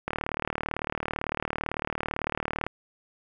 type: click train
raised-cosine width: 0.5 ms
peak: -13 dBFS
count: 99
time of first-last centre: 0.08-2.666 s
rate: 37.9 Hz
effects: none